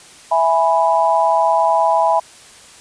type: chord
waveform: sine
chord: E major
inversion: none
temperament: equal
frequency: 659.3 / 830.6 / 987.8 Hz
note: E5 / G#5 / B5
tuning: 0 / 0 / 0 cents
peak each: -16 dBFS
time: 0.31-2.2 s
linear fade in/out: 10 ms
effects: white hiss -42 dBFS RMS until 2.8 s + resampled to 22050 Hz